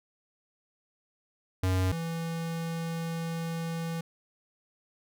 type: tone pair in turn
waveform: square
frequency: 92.9 / 165.53 Hz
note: F#2 / E3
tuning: +7 / +8 cents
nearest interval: minor seventh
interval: 1001 cents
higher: second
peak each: -25 / -32 dBFS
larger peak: first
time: 1.63-1.92 / 1.92-4.01 s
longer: second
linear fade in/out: 5 ms
effects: none